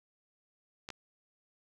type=clicks; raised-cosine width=0.2 ms; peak=-24 dBFS; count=2; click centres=0.889 / 0.903 s; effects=none